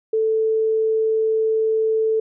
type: tone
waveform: sine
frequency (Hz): 441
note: A4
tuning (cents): +4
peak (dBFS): -16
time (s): 0.13-2.2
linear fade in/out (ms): 5
effects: none